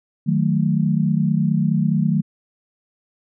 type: chord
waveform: sine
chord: D# diminished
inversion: none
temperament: equal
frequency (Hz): 155.56 / 185 / 220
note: D#3 / F#3 / A3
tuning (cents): 0 / 0 / 0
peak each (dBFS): -19 / -20 / -21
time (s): 0.26-2.22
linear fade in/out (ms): 20
effects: none